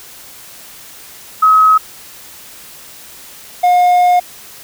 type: tone pair in turn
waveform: sine / triangle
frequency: 1276 / 716.1 Hz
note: D#6 / F5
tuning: +43 / +43 cents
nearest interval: minor seventh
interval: 1000 cents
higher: first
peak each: -5 dBFS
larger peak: neither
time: 1.42-1.78 / 3.63-4.2 s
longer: second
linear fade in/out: 10 ms
effects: white hiss -36 dBFS RMS until 4.63 s